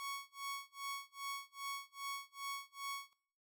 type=tone with tremolo; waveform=sawtooth; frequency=1111 Hz; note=C#6; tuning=4 cents sharp; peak=-36 dBFS; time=0-3.13 s; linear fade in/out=0 ms; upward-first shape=sine; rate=2.5 Hz; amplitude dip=100%; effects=noise-tail reverb RT60 0.5 s tail -20 dB re dry